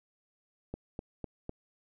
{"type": "click train", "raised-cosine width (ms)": 2, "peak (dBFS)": -24, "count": 4, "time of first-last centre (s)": [0.74, 1.494], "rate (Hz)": 3.98, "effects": []}